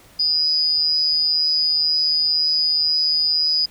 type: tone with amplitude modulation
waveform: sine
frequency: 4951 Hz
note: D#8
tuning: 9 cents flat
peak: -13 dBFS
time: 0.19-3.66 s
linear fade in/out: 10 ms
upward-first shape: sine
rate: 157 Hz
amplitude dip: 60%
effects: pink hiss -49 dBFS RMS until 3.7 s